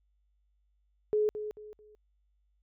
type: tone with echo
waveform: sine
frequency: 424 Hz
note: G#4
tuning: 36 cents sharp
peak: -24 dBFS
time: 1.13-1.29 s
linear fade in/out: 0 ms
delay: 220 ms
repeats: 3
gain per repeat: -10 dB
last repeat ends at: 1.95 s
effects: added 50 Hz sine -69 dBFS peak until 2.62 s